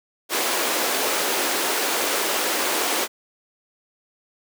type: high-pass noise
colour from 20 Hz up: pink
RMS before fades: -23 dBFS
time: 0.29-3.08 s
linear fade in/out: 50 ms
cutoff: 320 Hz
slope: 24 dB/octave
effects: none